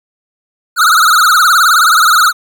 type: tone with vibrato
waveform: square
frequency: 1352 Hz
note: E6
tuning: 43 cents sharp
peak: -6 dBFS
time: 0.76-2.33 s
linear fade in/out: 50 ms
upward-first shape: triangle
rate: 19 Hz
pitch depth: 190 cents each way
effects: 8-bit